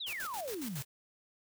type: exponential sweep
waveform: sine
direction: down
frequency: 4060 to 121.1 Hz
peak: -37 dBFS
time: 0-0.82 s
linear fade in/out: 10 ms
type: noise with tremolo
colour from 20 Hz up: white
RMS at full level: -43 dBFS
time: 0.06-0.85 s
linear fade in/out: 20 ms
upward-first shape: square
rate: 7.2 Hz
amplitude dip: 70%
effects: none